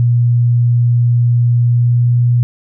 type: tone with pitch glide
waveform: sine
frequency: 120 to 121.04 Hz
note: B2 to B2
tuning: -49 to -34 cents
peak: -8 dBFS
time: 0-2.43 s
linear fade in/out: 0 ms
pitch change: +15 cents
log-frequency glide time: 1.64-2.15 s
effects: none